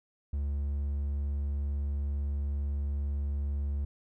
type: tone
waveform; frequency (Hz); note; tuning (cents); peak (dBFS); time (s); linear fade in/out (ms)
triangle; 71.1; C#2; +45; -27; 0.33-3.85; 5
effects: none